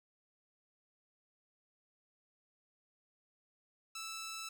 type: tone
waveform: 10% pulse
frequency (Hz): 1318.5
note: E6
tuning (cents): 0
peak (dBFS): -34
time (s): 3.95-4.49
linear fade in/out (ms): 5
effects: none